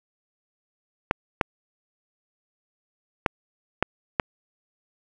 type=clicks; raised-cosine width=0.5 ms; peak=-4 dBFS; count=5; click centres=1.111 / 1.412 / 3.262 / 3.826 / 4.198 s; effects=none